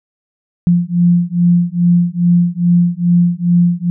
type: beating tone pair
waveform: sine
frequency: 173.1 / 175.5 Hz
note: F3 / F3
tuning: -15 / +9 cents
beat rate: 2.4 Hz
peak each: -12 dBFS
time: 0.67-3.9 s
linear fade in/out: 0 ms
effects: none

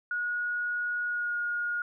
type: tone with pitch glide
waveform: sine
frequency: 1450 to 1432.5 Hz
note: F#6 to F6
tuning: -35 to +44 cents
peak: -28 dBFS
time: 0.11-1.82 s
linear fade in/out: 2 ms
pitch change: -21 cents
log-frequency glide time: 1.06-1.37 s
effects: none

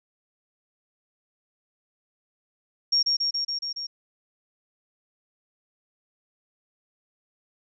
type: tone with echo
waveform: sine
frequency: 5550 Hz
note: F8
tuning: 12 cents flat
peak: -18 dBFS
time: 2.92-3.03 s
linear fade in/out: 10 ms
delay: 140 ms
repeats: 6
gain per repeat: -2 dB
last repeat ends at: 3.87 s
effects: none

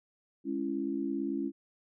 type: chord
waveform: sine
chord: C# minor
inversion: second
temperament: equal with one note detuned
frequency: 207.7 / 277.2 / 335 Hz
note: G#3 / C#4 / E4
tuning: 0 / 0 / +28 cents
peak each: -38 / -33 / -35 dBFS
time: 0.44-1.52 s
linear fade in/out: 50 ms
effects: none

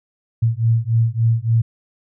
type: beating tone pair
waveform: sine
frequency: 112.8 / 116.3 Hz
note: A2 / A#2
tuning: +44 / -4 cents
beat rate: 3.5 Hz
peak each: -17 dBFS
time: 0.42-1.62 s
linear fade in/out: 10 ms
effects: none

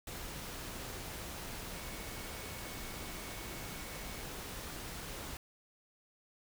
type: tone in noise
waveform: sine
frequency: 2217 Hz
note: C#7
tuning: in tune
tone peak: -55 dBFS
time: 1.75-4.24 s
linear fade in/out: 2 ms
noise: pink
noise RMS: -44 dBFS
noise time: 0.07-5.37 s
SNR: -14 dB
effects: none

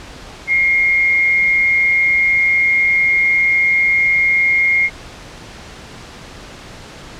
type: tone with amplitude modulation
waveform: sine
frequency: 2140 Hz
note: C7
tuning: 38 cents sharp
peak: -9 dBFS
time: 0.47-4.9 s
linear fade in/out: 50 ms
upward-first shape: sine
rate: 176 Hz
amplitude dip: 35%
effects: pink hiss -35 dBFS RMS until 7.19 s + low-pass 6000 Hz 12 dB/octave

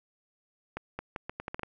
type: accelerating click train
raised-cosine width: 0.5 ms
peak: -20 dBFS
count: 9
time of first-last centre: 0.77-1.633 s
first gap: 220 ms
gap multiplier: 0.78
effects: none

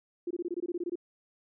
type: tone bursts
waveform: sine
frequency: 348.9 Hz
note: F4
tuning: 2 cents flat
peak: -30 dBFS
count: 12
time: 0.27-0.956 s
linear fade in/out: 5 ms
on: 37 ms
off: 22 ms
effects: none

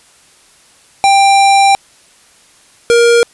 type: tone pair in turn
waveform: square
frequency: 790 / 470.7 Hz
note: G5 / A#4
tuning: +13 / +17 cents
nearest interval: major sixth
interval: 896 cents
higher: first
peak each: -6 dBFS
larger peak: neither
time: 1.04-1.75 / 2.9-3.23 s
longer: first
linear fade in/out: 0 ms
effects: white hiss -46 dBFS RMS until 3.33 s + resampled to 24000 Hz

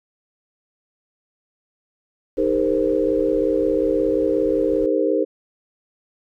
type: noise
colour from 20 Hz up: brown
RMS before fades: -39 dBFS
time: 2.37-4.86 s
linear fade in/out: 0 ms
type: chord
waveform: sine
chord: C minor seventh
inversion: first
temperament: equal with one note detuned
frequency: 311.1 / 400.7 / 466.2 / 523.3 Hz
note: Eb4 / G4 / Bb4 / C5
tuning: 0 / +38 / 0 / 0 cents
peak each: -22 dBFS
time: 2.37-5.25 s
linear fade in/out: 20 ms
effects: none

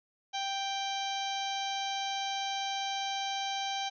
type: harmonic tone with a mistuned harmonic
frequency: 785 Hz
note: G5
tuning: 2 cents sharp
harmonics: 1 / 2 / 3 / 4 / 5 / 6 / 7 / 8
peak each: -34 / -45 / -43 / -39 / -41 / -50 / -46 / -47 dBFS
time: 0.33-3.9 s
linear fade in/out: 20 ms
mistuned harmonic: 7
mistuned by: +28 cents
effects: none

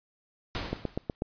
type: noise with exponential decay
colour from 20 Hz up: pink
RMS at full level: -31 dBFS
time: 0.55-1.15 s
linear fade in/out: 0 ms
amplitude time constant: 130 ms
type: click train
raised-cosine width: 2 ms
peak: -16 dBFS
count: 5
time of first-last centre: 0.73-1.221 s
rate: 8.15 Hz
effects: resampled to 11025 Hz

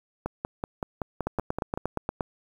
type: two click trains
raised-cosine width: 1 ms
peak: -15 / -13 dBFS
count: 9 / 9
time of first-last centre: 0.26-1.775 / 1.27-2.208 s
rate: 5.28 / 8.53 Hz
effects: 8-bit

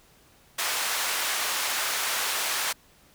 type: band-pass noise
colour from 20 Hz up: pink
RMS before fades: -28 dBFS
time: 0.58-2.73 s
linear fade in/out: 10 ms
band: 1000 to 16000 Hz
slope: 12 dB/octave
effects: pink hiss -58 dBFS RMS until 3.14 s

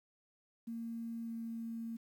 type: tone with pitch glide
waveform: sine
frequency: 230 to 228.5 Hz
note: A#3 to A#3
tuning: -23 to -34 cents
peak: -39 dBFS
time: 0.67-1.97 s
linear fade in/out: 10 ms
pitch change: -11 cents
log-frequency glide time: 1.23-1.31 s
effects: 11-bit

